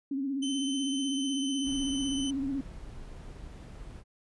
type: tone with vibrato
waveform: sine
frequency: 273.3 Hz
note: C#4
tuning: 24 cents flat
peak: -29 dBFS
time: 0.11-2.61 s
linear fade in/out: 5 ms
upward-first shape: sine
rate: 16 Hz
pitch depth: 65 cents each way
type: tone with pitch glide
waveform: sawtooth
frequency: 3060 to 3035 Hz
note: G7 to F#7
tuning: -42 to +43 cents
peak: -31 dBFS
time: 0.42-2.31 s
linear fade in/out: 10 ms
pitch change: -15 cents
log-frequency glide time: 1.03-2.12 s
type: noise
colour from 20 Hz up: brown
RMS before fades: -44 dBFS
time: 1.63-4.04 s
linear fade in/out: 50 ms
effects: resampled to 24000 Hz